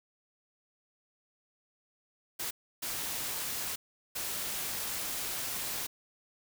white noise bursts at uneven times, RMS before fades -36 dBFS, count 3, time 2.39-2.51 / 2.82-3.76 / 4.15-5.87 s, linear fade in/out 10 ms, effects none

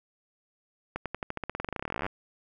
accelerating click train, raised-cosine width 0.5 ms, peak -17 dBFS, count 30, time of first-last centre 0.96-2.064 s, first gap 97 ms, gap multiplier 0.92, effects none

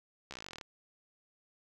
slowing click train, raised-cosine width 0.2 ms, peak -26 dBFS, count 16, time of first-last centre 0.31-0.612 s, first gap 14 ms, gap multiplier 1.05, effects 10-bit

